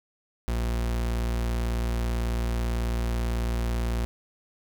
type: tone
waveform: 40% pulse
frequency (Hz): 58.2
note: A#1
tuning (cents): -2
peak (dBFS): -24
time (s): 0.48-4.05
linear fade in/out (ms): 0
effects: none